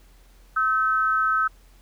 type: tone pair together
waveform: sine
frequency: 1291.7 / 1527 Hz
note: E6 / G6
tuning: -36 / -46 cents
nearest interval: minor third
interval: 290 cents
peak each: -20 / -24 dBFS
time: 0.56-1.48 s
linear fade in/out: 10 ms
effects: added 43 Hz sine -50 dBFS peak until 1.81 s + pink hiss -59 dBFS RMS until 1.81 s